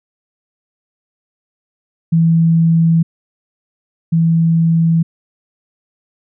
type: tone pair in turn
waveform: sine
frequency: 164.81 / 164.81 Hz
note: E3 / E3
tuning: 0 / 0 cents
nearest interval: unison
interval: 0 cents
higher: neither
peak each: -8 / -9 dBFS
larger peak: first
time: 2.12-3.03 / 4.12-5.03 s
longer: neither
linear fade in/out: 10 ms
effects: none